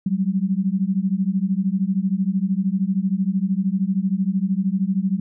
sine beating tone pair, 185 / 198 Hz, F#3 / G3, 0 / +18 cents, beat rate 13 Hz, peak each -21 dBFS, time 0.06-5.2 s, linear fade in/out 5 ms, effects none

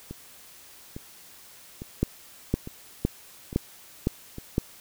two click trains, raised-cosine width 3 ms, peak -9 / -23 dBFS, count 6 / 6, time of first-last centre 2.03-4.581 / 0.11-4.384 s, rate 1.96 / 1.17 Hz, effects white hiss -50 dBFS RMS until 4.8 s

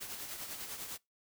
white noise with tremolo, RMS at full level -41 dBFS, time 0-0.98 s, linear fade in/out 20 ms, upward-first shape triangle, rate 10 Hz, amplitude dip 55%, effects noise-tail reverb RT60 0.2 s tail -24 dB re dry

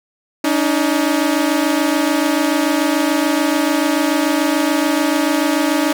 sawtooth tone pair together, 285.2 / 312.1 Hz, C#4 / D#4, +49 / +5 cents, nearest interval major second, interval 156 cents, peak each -13 dBFS, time 0.44-5.93 s, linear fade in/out 5 ms, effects none

